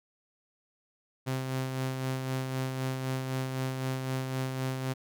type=tone with tremolo; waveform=sawtooth; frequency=131 Hz; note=C3; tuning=2 cents sharp; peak=-25 dBFS; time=1.26-4.94 s; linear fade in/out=20 ms; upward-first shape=sine; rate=3.9 Hz; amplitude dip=40%; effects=none